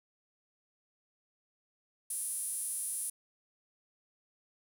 sawtooth tone with high-pass filter, 402.5 Hz, G4, 46 cents sharp, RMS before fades -37 dBFS, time 2.1-3.1 s, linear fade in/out 5 ms, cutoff 9900 Hz, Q 8.1, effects none

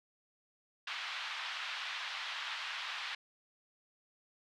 white band-pass noise, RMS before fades -41 dBFS, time 0.87-3.15 s, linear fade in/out 5 ms, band 920 to 3700 Hz, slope 24 dB/octave, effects none

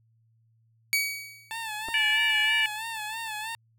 sawtooth tone with exponential decay, 2264 Hz, C#7, 36 cents sharp, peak -17 dBFS, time 0.93-1.58 s, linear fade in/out 0 ms, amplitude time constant 140 ms
15% pulse tone with vibrato, 880 Hz, A5, in tune, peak -26 dBFS, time 1.51-3.55 s, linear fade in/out 0 ms, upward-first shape sine, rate 3.1 Hz, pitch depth 72 cents each way
clicks, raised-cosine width 1 ms, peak -26 dBFS, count 2, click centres 1.885 / 1.888 s
harmonic tone, 581 Hz, D5, 19 cents flat, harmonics 3 / 4 / 5, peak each -26 / -26 / -26 dBFS, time 1.94-2.66 s, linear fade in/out 2 ms
effects added 113 Hz sine -62 dBFS peak until 3.78 s

